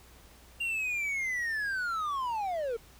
triangle linear sweep, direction down, 2794 to 440 Hz, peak -28 dBFS, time 0.6-2.77 s, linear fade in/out 10 ms, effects added 60 Hz sine -57 dBFS peak until 2.99 s + pink hiss -57 dBFS RMS until 2.99 s

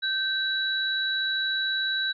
sine tone pair together, 1555 / 3918 Hz, G6 / B7, -14 / -15 cents, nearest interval octave + major third, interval 1599 cents, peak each -27 dBFS, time 0.02-2.13 s, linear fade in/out 20 ms, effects none

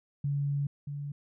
sine tone pair in turn, 142.1 / 143.59 Hz, C#3 / D3, +43 / -39 cents, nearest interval unison, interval 18 cents, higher second, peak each -27 / -34 dBFS, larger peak first, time 0.24-0.67 / 0.87-1.12 s, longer first, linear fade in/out 5 ms, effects none

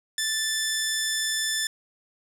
10% pulse tone, 1758 Hz, A6, 2 cents flat, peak -15 dBFS, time 0.18-1.67 s, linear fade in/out 2 ms, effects low-pass 11000 Hz 12 dB/octave + 8-bit

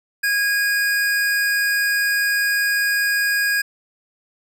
square tone pair together, 1642.5 / 2461 Hz, G#6 / D#7, -20 / -20 cents, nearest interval perfect fifth, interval 700 cents, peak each -18 / -29 dBFS, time 0.23-3.62 s, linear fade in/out 10 ms, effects none

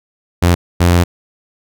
sawtooth tone bursts at uneven times, 87.31 Hz, F2, in tune, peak -4 dBFS, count 2, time 0.42-0.55 / 0.8-1.04 s, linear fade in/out 10 ms, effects none

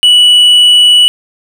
sine tone with hard clipping, 2949 Hz, F#7, 6 cents flat, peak -3 dBFS, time 0.03-1.08 s, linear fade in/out 0 ms, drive 3 dB, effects none

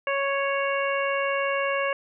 harmonic tone, 554.4 Hz, C#5, in tune, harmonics 1 / 2 / 3 / 4 / 5, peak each -26 / -29 / -31 / -32 / -33 dBFS, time 0.07-1.93 s, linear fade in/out 2 ms, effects none

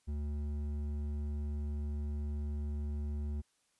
sine tone with hard clipping, 73.42 Hz, D2, in tune, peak -36 dBFS, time 0.07-3.42 s, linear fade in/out 20 ms, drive 8 dB, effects white hiss -75 dBFS RMS until 3.79 s + resampled to 24000 Hz

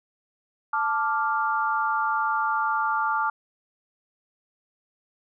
sine chord, D minor, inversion second, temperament equal, 880 / 1174.7 / 1396.9 Hz, A5 / D6 / F6, 0 / 0 / 0 cents, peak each -26 / -26 / -27 dBFS, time 0.73-3.3 s, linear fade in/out 5 ms, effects none

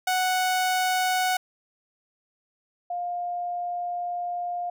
sawtooth / sine tone pair in turn, 740 / 705.5 Hz, F#5 / F5, 0 / +17 cents, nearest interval minor second, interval 83 cents, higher first, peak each -18 / -27 dBFS, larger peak first, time 0.07-1.37 / 2.9-4.7 s, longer second, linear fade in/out 5 ms, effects none

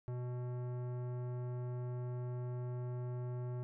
sine tone with tanh clipping, 123.6 Hz, B2, 2 cents sharp, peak -40 dBFS, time 0.08-3.63 s, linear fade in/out 0 ms, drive 16 dB, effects none

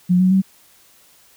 sine tone with pitch steps, 179.7 / 185.29 / 191.05 Hz, F3 / F#3 / G3, +50 / +3 / -44 cents, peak -11 dBFS, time 0.09-0.42 s, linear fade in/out 20 ms, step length 110 ms, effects white hiss -52 dBFS RMS until 1.36 s

